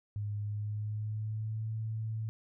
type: tone with pitch glide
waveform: sine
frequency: 103.7 to 110.5 Hz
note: G#2 to A2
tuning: -2 to +8 cents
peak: -33 dBFS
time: 0.16-2.29 s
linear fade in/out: 0 ms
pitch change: +110 cents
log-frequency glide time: 0.41-1.7 s
effects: none

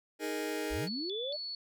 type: chord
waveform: sawtooth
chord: D# suspended fourth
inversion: none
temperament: just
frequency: 311.1 / 414.8 / 466.7 Hz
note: D#4 / G#4 / A#4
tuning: 0 / -2 / +2 cents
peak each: -33 / -34 / -35 dBFS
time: 0.19-0.89 s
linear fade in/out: 50 ms
type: linear sweep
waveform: sine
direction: up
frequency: 30.67 to 617 Hz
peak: -36 dBFS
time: 0.7-1.37 s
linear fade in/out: 20 ms
type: tone with vibrato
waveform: sine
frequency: 3915 Hz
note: B7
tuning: 16 cents flat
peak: -37 dBFS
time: 0.87-1.55 s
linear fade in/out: 2 ms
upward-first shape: square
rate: 2.2 Hz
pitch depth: 210 cents each way
effects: none

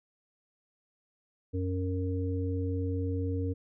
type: harmonic tone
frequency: 92.4 Hz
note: F#2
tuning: 2 cents flat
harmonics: 1 / 3 / 5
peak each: -30 / -35 / -37 dBFS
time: 1.53-3.54 s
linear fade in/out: 20 ms
effects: none

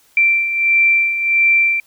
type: beating tone pair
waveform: sine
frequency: 2349 / 2350.5 Hz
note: D7 / D7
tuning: 0 / +1 cents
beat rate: 1.5 Hz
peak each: -19 / -12 dBFS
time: 0.17-1.8 s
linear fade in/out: 2 ms
effects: white hiss -54 dBFS RMS until 1.86 s

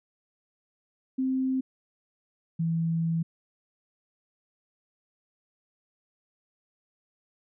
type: tone pair in turn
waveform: sine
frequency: 261.6 / 164.8 Hz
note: C4 / E3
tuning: 0 / 0 cents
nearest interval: minor sixth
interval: 800 cents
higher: first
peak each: -24 dBFS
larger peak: neither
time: 1.18-1.61 / 2.59-3.23 s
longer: second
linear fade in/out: 10 ms
effects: none

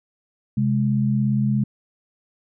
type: tone pair together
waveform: sine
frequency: 131.08 / 208.4 Hz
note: C3 / G#3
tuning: +4 / +6 cents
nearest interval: minor sixth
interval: 802 cents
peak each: -20 dBFS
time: 0.57-1.64 s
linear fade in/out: 5 ms
effects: none

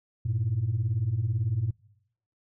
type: beating tone pair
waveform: sine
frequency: 98 / 116 Hz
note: G2 / A#2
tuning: 0 / -8 cents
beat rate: 18 Hz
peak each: -28 / -25 dBFS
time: 0.25-1.71 s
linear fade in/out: 10 ms
effects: noise-tail reverb RT60 0.8 s tail -24 dB re dry + tanh soft clip ceiling -20 dBFS

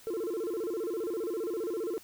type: tone with vibrato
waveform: sine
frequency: 395.3 Hz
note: G4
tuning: 15 cents sharp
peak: -28 dBFS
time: 0.07-1.98 s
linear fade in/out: 0 ms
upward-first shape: square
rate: 15 Hz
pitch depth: 220 cents each way
effects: tanh soft clip ceiling -30 dBFS + white hiss -55 dBFS RMS until 2.03 s

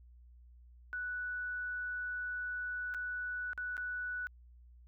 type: tone with dropouts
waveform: sine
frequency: 1480 Hz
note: F#6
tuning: in tune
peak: -36 dBFS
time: 0.93-4.27 s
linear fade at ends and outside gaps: 0 ms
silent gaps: 2.94-2.946 / 3.532-3.577 / 3.768-3.778 s
effects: added 60 Hz sine -55 dBFS peak until 4.87 s

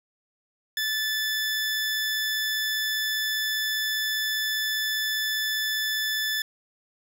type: tone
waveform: 20% pulse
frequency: 1745 Hz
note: A6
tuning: 15 cents flat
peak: -20 dBFS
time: 0.77-6.42 s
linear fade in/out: 2 ms
effects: none

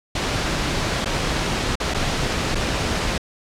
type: noise with dropouts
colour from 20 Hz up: pink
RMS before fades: -22 dBFS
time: 0.15-3.18 s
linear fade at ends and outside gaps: 5 ms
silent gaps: 1.047-1.057 / 1.755-1.8 / 1.939-1.944 / 2.548-2.553 s
effects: low-pass 6000 Hz 12 dB/octave

